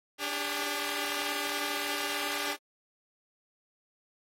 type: tone cluster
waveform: 5% pulse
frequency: 291.6 / 402.3 / 563 Hz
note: D4 / G4 / C#5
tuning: -12 / +45 / +27 cents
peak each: -24 / -23 / -31 dBFS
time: 0.18-2.57 s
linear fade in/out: 50 ms
effects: AAC 48 kbps